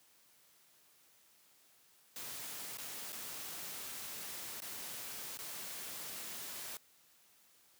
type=noise with dropouts; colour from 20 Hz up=white; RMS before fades=-45 dBFS; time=2.16-6.77 s; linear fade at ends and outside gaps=1 ms; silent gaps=2.772-2.784 / 3.122-3.128 / 4.604-4.62 / 5.373-5.389 s; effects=white hiss -67 dBFS RMS until 7.79 s + high-pass 100 Hz 12 dB/octave